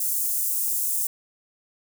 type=high-pass noise; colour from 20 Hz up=white; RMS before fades=-25 dBFS; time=0-1.07 s; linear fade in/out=5 ms; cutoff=7600 Hz; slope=24 dB/octave; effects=none